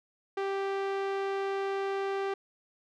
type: tone with low-pass filter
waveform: sawtooth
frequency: 392 Hz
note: G4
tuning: in tune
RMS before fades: -32 dBFS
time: 0.37-2.34 s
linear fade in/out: 5 ms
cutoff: 2800 Hz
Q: 0.56
effects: none